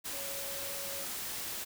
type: tone in noise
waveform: sine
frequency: 554.4 Hz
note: C#5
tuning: in tune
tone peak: -45 dBFS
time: 0.12-1.05 s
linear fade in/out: 20 ms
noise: white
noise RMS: -39 dBFS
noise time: 0.04-1.65 s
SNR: -9 dB
effects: none